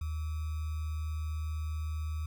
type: tone with sample-and-hold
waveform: sine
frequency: 77.78 Hz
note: D#2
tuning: in tune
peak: -32 dBFS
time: 0.01-2.26 s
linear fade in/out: 5 ms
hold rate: 1225 Hz
effects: none